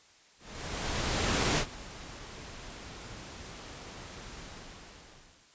pink noise with ADSR envelope, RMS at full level -26 dBFS, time 0.38-5.49 s, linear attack 1200 ms, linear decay 76 ms, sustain -19 dB, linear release 1100 ms, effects white hiss -60 dBFS RMS until 5.54 s + resampled to 16000 Hz

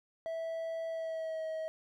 triangle tone with pitch glide, 655 to 637.1 Hz, E5 to D#5, -11 to +41 cents, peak -33 dBFS, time 0.26-1.68 s, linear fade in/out 0 ms, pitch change -48 cents, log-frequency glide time 0.88-1.45 s, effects none

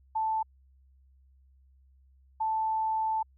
sine tone pair in turn, 880 / 880 Hz, A5 / A5, 0 / 0 cents, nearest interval unison, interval 0 cents, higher neither, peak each -26 / -26 dBFS, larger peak neither, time 0.15-0.43 / 2.4-3.23 s, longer second, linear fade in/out 10 ms, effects added 66 Hz sine -58 dBFS peak until 3.37 s

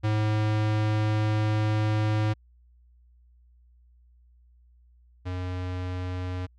square tone pair in turn, 107.3 / 90.97 Hz, A2 / F#2, -43 / -29 cents, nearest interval minor third, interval 286 cents, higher first, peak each -23 / -30 dBFS, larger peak first, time 0.03-2.34 / 5.25-6.47 s, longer first, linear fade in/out 20 ms, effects added 60 Hz sine -55 dBFS peak until 6.58 s + low-pass 4000 Hz 12 dB/octave

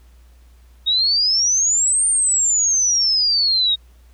sine exponential two-way sweep, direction up then down, 3729 to 8980 to 3729 Hz, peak -14 dBFS, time 0.86-3.76 s, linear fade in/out 20 ms, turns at 2.07 s, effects added 60 Hz sine -45 dBFS peak until 4.13 s + pink hiss -59 dBFS RMS until 4.13 s

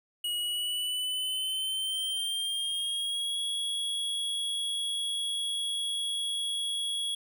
square tone with pitch glide, 2903 to 3335 Hz, F#7 to G#7, -34 to +7 cents, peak -30 dBFS, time 0.24-7.15 s, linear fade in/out 5 ms, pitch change +241 cents, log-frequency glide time 0.35-3.4 s, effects none

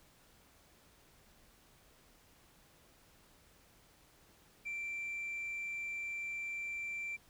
sine tone, 2349 Hz, D7, in tune, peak -36 dBFS, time 4.65-7.17 s, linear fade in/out 20 ms, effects tanh soft clip ceiling -36 dBFS + pink hiss -65 dBFS RMS until 7.29 s

